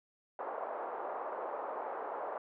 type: band-pass noise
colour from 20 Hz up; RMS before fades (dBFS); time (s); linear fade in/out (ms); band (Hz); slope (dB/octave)
pink; -40; 0.39-2.38; 2; 500 to 1100; 24
effects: none